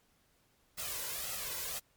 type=noise with flanger; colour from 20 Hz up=white; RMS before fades=-39 dBFS; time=0.77-1.8 s; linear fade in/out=20 ms; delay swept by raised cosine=1.5 to 2.03 ms; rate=1.9 Hz; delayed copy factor=+0.7; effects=pink hiss -71 dBFS RMS until 1.96 s + MP3 96 kbps